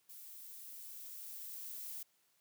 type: noise with level ramp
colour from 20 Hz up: violet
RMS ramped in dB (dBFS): -53 to -45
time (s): 0.09-2.03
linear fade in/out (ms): 5
effects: white hiss -75 dBFS RMS until 2.4 s + high-pass 100 Hz 12 dB/octave